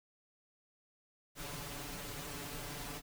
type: noise with comb filter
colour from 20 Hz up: pink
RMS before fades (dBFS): -44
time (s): 1.35-3.02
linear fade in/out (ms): 50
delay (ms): 6.9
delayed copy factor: +1
effects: none